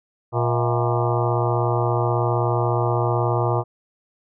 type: harmonic tone with a mistuned harmonic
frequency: 119 Hz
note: A#2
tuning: 36 cents sharp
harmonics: 1 / 3 / 4 / 5 / 6 / 7 / 8 / 9 / 10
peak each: -21 / -26 / -27 / -28 / -29 / -29 / -30 / -31 / -31 dBFS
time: 0.32-3.64 s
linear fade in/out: 50 ms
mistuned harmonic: 5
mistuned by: +120 cents
effects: none